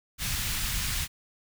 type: band-stop noise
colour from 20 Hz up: pink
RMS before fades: -30 dBFS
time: 0.18-1.08 s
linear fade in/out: 50 ms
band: 120 to 1800 Hz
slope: 12 dB/octave
effects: none